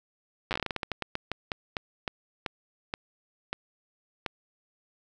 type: slowing click train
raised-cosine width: 0.3 ms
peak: -14 dBFS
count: 23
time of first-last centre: 0.51-4.262 s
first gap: 8 ms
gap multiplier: 1.24
effects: none